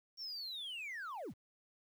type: linear sweep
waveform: sine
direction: down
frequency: 5588 to 47.96 Hz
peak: -39 dBFS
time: 0.17-1.34 s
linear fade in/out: 50 ms
effects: tanh soft clip ceiling -41 dBFS + 11-bit